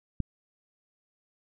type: click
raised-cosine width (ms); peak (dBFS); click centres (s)
5; -16; 0.203
effects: none